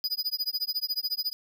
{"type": "tone with tremolo", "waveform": "square", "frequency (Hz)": 4946, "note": "D#8", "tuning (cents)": -11, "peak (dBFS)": -25, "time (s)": [0.04, 1.33], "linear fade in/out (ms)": 0, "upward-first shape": "sine", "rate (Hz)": 14, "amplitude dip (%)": 100, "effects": []}